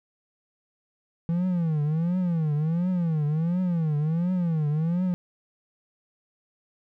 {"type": "tone with vibrato", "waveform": "triangle", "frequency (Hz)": 164.81, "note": "E3", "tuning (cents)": 0, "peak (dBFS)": -20, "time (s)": [1.29, 5.14], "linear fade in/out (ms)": 0, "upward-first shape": "triangle", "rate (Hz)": 1.4, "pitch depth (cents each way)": 220, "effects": []}